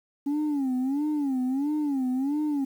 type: tone with vibrato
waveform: sine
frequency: 277.2 Hz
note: C#4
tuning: in tune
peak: -21 dBFS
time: 0.26-2.65 s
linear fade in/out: 10 ms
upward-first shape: sine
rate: 1.5 Hz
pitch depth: 160 cents each way
effects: tanh soft clip ceiling -23 dBFS + 9-bit